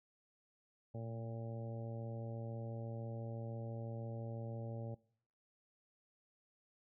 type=harmonic tone with a mistuned harmonic; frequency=114 Hz; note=A#2; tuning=38 cents flat; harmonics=1 / 2 / 3 / 4 / 5 / 6 / 7; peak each=-43 / -50 / -56 / -53 / -51 / -62 / -59 dBFS; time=0.94-4.95 s; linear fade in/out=10 ms; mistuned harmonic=1; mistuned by=+31 cents; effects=noise-tail reverb RT60 0.6 s tail -22 dB re dry